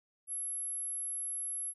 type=tone; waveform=sine; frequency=11160 Hz; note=F9; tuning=2 cents flat; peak=-35 dBFS; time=0.27-1.74 s; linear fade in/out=50 ms; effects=none